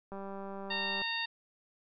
click train, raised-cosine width 1 ms, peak -30 dBFS, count 177, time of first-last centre 0.12-1.018 s, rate 196 Hz
harmonic tone, 920 Hz, A#5, 23 cents flat, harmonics 1 / 2 / 3 / 4 / 5, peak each -41 / -37 / -38 / -38 / -42 dBFS, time 0.7-1.26 s, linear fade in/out 10 ms
effects none

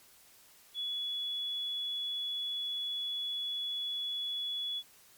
sine tone, 3395 Hz, G#7, 37 cents sharp, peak -33 dBFS, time 0.74-4.83 s, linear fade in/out 50 ms, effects white hiss -60 dBFS RMS until 5.17 s + MP3 96 kbps

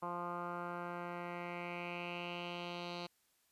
10% pulse tone with low-pass filter sweep, 174.61 Hz, F3, in tune, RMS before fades -43 dBFS, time 0.02-3.07 s, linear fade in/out 10 ms, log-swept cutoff 1100 to 4000 Hz, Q 4, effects white hiss -75 dBFS RMS until 3.51 s + resampled to 32000 Hz

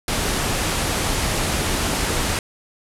pink low-pass noise, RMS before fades -22 dBFS, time 0.08-2.39 s, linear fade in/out 2 ms, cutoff 12000 Hz, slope 48 dB/octave, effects none

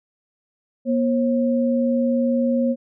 sine tone pair together, 239.6 / 537.9 Hz, A#3 / C5, +48 / +48 cents, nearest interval octave + major second, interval 1400 cents, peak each -18 / -22 dBFS, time 0.85-2.76 s, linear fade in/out 50 ms, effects none

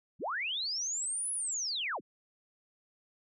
sine linear two-way sweep, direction up then down, 90.8 to 10440 to 90.8 Hz, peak -32 dBFS, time 0.19-2.01 s, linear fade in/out 50 ms, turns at 1.32 s, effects none

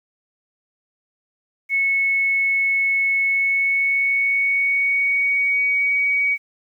sine tone with pitch glide, 2200 to 2257 Hz, C#7 to C#7, -14 to +31 cents, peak -16 dBFS, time 1.69-6.38 s, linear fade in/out 50 ms, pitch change +45 cents, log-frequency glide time 3.25-5.97 s, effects 9-bit

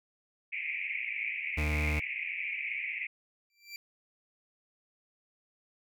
pink band-pass noise, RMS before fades -36 dBFS, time 0.52-3.07 s, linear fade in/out 10 ms, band 2100 to 2500 Hz, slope 96 dB/octave
40% pulse tone, 75.7 Hz, D#2, 47 cents flat, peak -28 dBFS, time 1.57-2 s, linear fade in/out 10 ms
25% pulse tone with exponential growth, 2349 Hz, D7, in tune, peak -34 dBFS, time 3.5-3.76 s, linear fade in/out 1 ms, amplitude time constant 55 ms
effects none

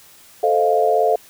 sine chord, F dominant seventh, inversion first, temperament equal, 440 / 523.3 / 622.3 / 698.5 Hz, A4 / C5 / Eb5 / F5, 0 / 0 / 0 / 0 cents, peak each -18 / -22 / -21 / -17 dBFS, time 0.43-1.16 s, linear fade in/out 5 ms, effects white hiss -47 dBFS RMS until 1.29 s

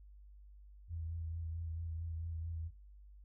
sine tone with vibrato, 82.41 Hz, E2, in tune, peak -39 dBFS, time 0.88-2.71 s, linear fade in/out 50 ms, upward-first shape sine, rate 4.5 Hz, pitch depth 33 cents each way, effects noise-tail reverb RT60 0.3 s tail -19 dB re dry + added 50 Hz sine -54 dBFS peak until 3.24 s

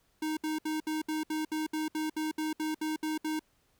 square tone bursts, 311.1 Hz, D#4, in tune, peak -31 dBFS, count 15, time 0.22-3.394 s, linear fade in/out 5 ms, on 150 ms, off 66 ms, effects pink hiss -71 dBFS RMS until 3.79 s

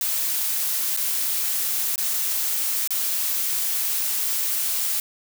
blue noise with dropouts, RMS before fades -24 dBFS, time 0.01-5 s, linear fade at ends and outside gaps 1 ms, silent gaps 0.965-0.973 / 1.958-1.979 / 2.875-2.906 s, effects none

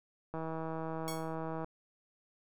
click train, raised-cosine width 1 ms, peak -26 dBFS, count 211, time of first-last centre 0.34-1.644 s, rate 161 Hz
5% pulse tone with exponential decay, 1108.7 Hz, C#6, in tune, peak -25 dBFS, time 1.08-1.35 s, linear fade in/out 0 ms, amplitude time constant 58 ms
effects none

